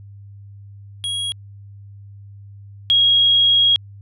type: tone pair in turn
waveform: square / sine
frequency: 3300 / 3289 Hz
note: G#7 / G#7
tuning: -12 / -18 cents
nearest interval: unison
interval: 6 cents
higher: first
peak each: -22 / -11 dBFS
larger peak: second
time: 1.04-1.32 / 2.9-3.76 s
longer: second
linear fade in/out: 0 ms
effects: added 100 Hz sine -37 dBFS peak until 4.01 s + resampled to 32000 Hz

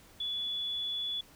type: tone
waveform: sine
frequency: 3426 Hz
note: A7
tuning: 47 cents flat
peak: -32 dBFS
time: 0.2-1.21 s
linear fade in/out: 5 ms
effects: pink hiss -58 dBFS RMS until 1.35 s

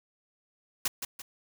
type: noise with echo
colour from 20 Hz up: white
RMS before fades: -28 dBFS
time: 0.85-0.88 s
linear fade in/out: 5 ms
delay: 170 ms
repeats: 2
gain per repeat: -7 dB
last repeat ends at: 1.22 s
effects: none

